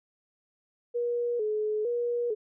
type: tone with vibrato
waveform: sine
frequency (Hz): 452.1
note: A4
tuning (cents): +47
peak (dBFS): -26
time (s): 0.94-2.35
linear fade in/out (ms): 20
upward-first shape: square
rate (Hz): 1.1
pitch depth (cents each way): 100
effects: none